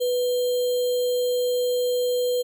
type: tone with sample-and-hold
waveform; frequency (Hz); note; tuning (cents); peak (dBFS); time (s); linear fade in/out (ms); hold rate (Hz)
sine; 493.9; B4; 0; -20; 0-2.43; 20; 3675
effects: none